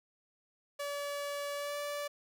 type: tone with pitch glide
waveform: sawtooth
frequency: 573 to 580.7 Hz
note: D5 to D5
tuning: -43 to -20 cents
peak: -32 dBFS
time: 0.79-2.08 s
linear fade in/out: 10 ms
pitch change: +23 cents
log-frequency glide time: 1.55-1.77 s
effects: none